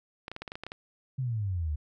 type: clicks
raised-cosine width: 0.3 ms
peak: -22 dBFS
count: 10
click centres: 0.281 / 0.316 / 0.364 / 0.42 / 0.478 / 0.519 / 0.555 / 0.636 / 0.666 / 0.719 s
type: exponential sweep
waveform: sine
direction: down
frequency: 135.5 to 71.5 Hz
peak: -28 dBFS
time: 1.18-1.76 s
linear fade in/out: 10 ms
effects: none